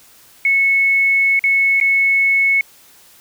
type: tone with dropouts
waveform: sine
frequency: 2200 Hz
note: C#7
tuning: 14 cents flat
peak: -11 dBFS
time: 0.45-2.61 s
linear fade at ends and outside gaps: 2 ms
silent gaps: 1.393-1.439 / 1.801-1.811 s
effects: white hiss -47 dBFS RMS until 3.2 s